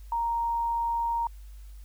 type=tone; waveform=sine; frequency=932.3 Hz; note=A#5; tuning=in tune; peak=-25 dBFS; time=0.12-1.27 s; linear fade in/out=2 ms; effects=added 50 Hz sine -42 dBFS peak until 1.84 s + white hiss -62 dBFS RMS until 1.84 s